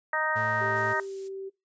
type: harmonic tone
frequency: 311.1 Hz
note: D#4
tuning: in tune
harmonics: 2 / 3 / 4 / 5 / 6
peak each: -33 / -31 / -32 / -32 / -30 dBFS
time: 0.13-1 s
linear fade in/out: 2 ms
type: tone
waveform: 35% pulse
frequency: 110 Hz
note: A2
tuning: in tune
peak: -33 dBFS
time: 0.35-0.94 s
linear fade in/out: 20 ms
type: tone with pitch glide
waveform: sine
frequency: 392 to 387.1 Hz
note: G4 to G4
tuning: 0 to -22 cents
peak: -34 dBFS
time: 0.6-1.5 s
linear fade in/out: 20 ms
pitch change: -22 cents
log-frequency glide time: 1.01-1.19 s
type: noise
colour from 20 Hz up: violet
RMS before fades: -44 dBFS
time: 0.75-1.29 s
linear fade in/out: 20 ms
effects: noise-tail reverb RT60 0.2 s tail -21 dB re dry + resampled to 16000 Hz